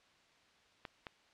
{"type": "clicks", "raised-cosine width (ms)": 0.3, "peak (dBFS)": -27, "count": 2, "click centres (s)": [0.852, 1.068], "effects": ["white hiss -67 dBFS RMS until 1.33 s", "low-pass 4000 Hz 12 dB/octave"]}